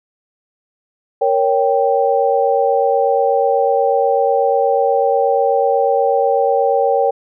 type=chord; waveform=sine; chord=G diminished; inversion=first; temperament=equal; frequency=466.2 / 554.4 / 784 Hz; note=Bb4 / Db5 / G5; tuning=0 / 0 / 0 cents; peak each=-16 dBFS; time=1.21-7.11 s; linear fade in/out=10 ms; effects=none